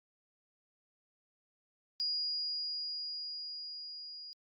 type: tone with level ramp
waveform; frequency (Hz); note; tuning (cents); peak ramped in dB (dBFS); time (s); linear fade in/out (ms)
sine; 4872; D#8; -37; -31 to -45; 2-4.33; 0
effects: Opus 48 kbps